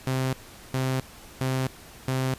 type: tone bursts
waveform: sawtooth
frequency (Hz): 130.81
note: C3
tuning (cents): 0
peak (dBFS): -20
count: 4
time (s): 0.07-2.34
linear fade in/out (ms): 0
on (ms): 260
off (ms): 410
effects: pink hiss -47 dBFS RMS until 2.38 s + resampled to 32000 Hz